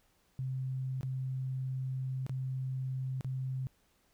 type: tone with dropouts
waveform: sine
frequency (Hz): 130.81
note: C3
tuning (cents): 0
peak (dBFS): -33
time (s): 0.39-3.67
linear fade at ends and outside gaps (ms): 0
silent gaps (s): 1.01-1.031 / 2.265-2.295 / 3.209-3.246
effects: pink hiss -71 dBFS RMS until 4.13 s